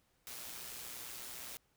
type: noise with amplitude modulation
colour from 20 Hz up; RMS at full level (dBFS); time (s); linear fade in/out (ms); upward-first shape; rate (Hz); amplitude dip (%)
white; -45; 0.27-1.57; 0; sine; 121; 40
effects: pink hiss -75 dBFS RMS until 1.76 s